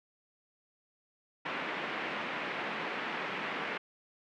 white band-pass noise, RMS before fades -37 dBFS, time 1.45-3.78 s, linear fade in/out 10 ms, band 170 to 2500 Hz, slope 24 dB/octave, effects none

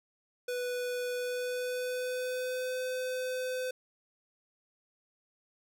square tone with pitch glide, 493.9 to 509.5 Hz, B4 to C5, 0 to -46 cents, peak -33 dBFS, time 0.48-3.71 s, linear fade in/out 5 ms, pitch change +54 cents, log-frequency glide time 1.14-2.82 s, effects none

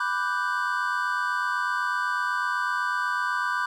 triangle chord, G major seventh, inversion first, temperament equal with one note detuned, 991.2 / 1174.7 / 1480 / 1568 Hz, B5 / D6 / F#6 / G6, +6 / 0 / 0 / 0 cents, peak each -28 dBFS, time 0-3.66 s, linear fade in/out 5 ms, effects none

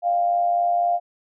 sine tone with amplitude modulation, 698.5 Hz, F5, in tune, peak -15 dBFS, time 0.02-1 s, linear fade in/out 50 ms, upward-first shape sine, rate 104 Hz, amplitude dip 50%, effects none

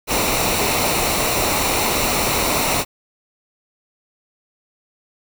pink noise with comb filter, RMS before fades -19 dBFS, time 0.07-2.85 s, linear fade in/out 50 ms, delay 0.61 ms, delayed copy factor -0.55, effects none

